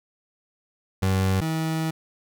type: tone pair in turn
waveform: 30% pulse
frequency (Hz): 95.2 / 160.11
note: F#2 / D#3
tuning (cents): +50 / +50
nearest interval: major sixth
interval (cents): 900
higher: second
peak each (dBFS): -17 / -21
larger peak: first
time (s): 1.02-1.41 / 1.41-1.91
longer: second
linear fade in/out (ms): 10
effects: none